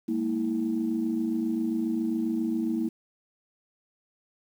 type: tone cluster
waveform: sine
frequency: 203.5 / 230.9 / 324.2 Hz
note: G#3 / A#3 / E4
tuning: -35 / -16 / -29 cents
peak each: -35 / -27 / -28 dBFS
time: 0.08-2.89 s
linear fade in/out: 10 ms
effects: tanh soft clip ceiling -17 dBFS + 9-bit